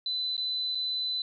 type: tone with dropouts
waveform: sine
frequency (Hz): 4011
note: B7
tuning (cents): +26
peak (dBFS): -28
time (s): 0.06-1.22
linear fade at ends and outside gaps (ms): 2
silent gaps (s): 0.367-0.378 / 0.749-0.753
effects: none